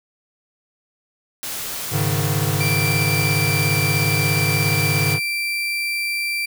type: noise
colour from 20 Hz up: white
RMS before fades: -28 dBFS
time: 1.43-5.14 s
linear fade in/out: 0 ms
type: chord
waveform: square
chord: Ab suspended fourth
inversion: none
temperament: equal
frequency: 103.83 / 138.59 / 155.56 Hz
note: Ab2 / Db3 / Eb3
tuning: 0 / 0 / 0 cents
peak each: -24 dBFS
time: 1.9-5.2 s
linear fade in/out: 50 ms
type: tone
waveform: 35% pulse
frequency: 2349 Hz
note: D7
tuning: in tune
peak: -19 dBFS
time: 2.6-6.46 s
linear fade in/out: 10 ms
effects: none

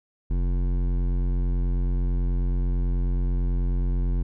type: tone with hard clipping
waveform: triangle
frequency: 44.61 Hz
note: F1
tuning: 38 cents sharp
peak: -23 dBFS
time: 0.3-4.23 s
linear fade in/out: 10 ms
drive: 17 dB
effects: none

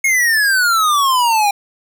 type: exponential sweep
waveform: square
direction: down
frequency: 2187 to 798 Hz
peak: -12 dBFS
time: 0.04-1.51 s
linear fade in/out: 5 ms
effects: none

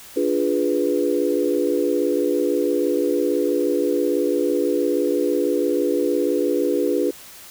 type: chord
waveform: sine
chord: D diminished seventh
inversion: none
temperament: equal with one note detuned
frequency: 291.6 / 349.2 / 415.3 / 493.9 Hz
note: D4 / F4 / Ab4 / Cb5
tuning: -12 / 0 / 0 / 0 cents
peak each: -23 dBFS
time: 0.16-7.11 s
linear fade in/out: 10 ms
effects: white hiss -42 dBFS RMS until 7.5 s

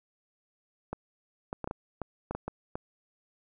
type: clicks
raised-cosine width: 1 ms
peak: -20 dBFS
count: 10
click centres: 0.93 / 1.529 / 1.643 / 1.675 / 1.711 / 2.017 / 2.31 / 2.35 / 2.48 / 2.755 s
effects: none

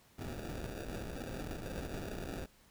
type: noise with sample-and-hold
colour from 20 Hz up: pink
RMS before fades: -42 dBFS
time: 0.18-2.46 s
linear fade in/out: 10 ms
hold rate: 1050 Hz
effects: pink hiss -65 dBFS RMS until 2.7 s

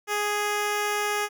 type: tone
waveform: 10% pulse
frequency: 415.3 Hz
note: G#4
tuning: in tune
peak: -16 dBFS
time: 0.07-1.29 s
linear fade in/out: 50 ms
effects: none

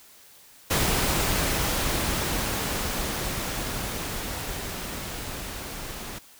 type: noise with level ramp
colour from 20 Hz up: pink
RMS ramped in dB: -23 to -37 dBFS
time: 0.7-6.19 s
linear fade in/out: 10 ms
effects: white hiss -52 dBFS RMS until 6.39 s

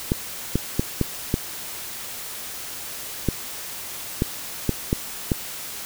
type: clicks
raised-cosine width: 3 ms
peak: -6 dBFS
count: 10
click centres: 0.119 / 0.556 / 0.795 / 1.013 / 1.341 / 3.287 / 4.221 / 4.693 / 4.929 / 5.318 s
effects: white hiss -34 dBFS RMS until 5.85 s

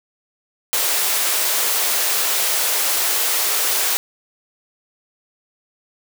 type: high-pass noise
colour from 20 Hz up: white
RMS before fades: -19 dBFS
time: 0.73-3.97 s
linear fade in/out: 0 ms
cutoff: 380 Hz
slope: 24 dB/octave
effects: none

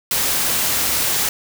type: noise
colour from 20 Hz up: white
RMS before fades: -19 dBFS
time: 0.11-1.29 s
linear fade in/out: 2 ms
effects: none

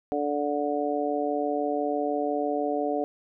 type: harmonic tone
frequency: 146 Hz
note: D3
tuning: 10 cents flat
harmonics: 2 / 3 / 4 / 5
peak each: -30 / -30 / -30 / -30 dBFS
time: 0.12-3.04 s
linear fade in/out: 0 ms
effects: none

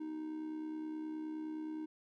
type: tone with amplitude modulation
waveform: triangle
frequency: 311.1 Hz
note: D#4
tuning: in tune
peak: -35 dBFS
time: 0-1.86 s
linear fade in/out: 10 ms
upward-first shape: sine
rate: 69.6 Hz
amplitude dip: 50%
effects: none

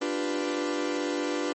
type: chord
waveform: 40% pulse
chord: G dominant seventh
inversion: second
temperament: equal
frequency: 293.7 / 349.2 / 392 / 493.9 Hz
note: D4 / F4 / G4 / B4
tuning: 0 / 0 / 0 / 0 cents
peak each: -30 / -32 / -36 / -32 dBFS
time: 0.01-1.53 s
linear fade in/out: 10 ms
effects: MP3 32 kbps

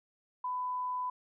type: tone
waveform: sine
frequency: 1000 Hz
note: B5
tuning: 21 cents sharp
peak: -32 dBFS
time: 0.44-1.1 s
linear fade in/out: 5 ms
effects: none

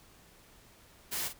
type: noise with echo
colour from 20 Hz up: white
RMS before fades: -35 dBFS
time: 1.11-1.29 s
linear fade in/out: 20 ms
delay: 47 ms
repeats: 1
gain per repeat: -9 dB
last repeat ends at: 1.337 s
effects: pink hiss -59 dBFS RMS until 1.39 s

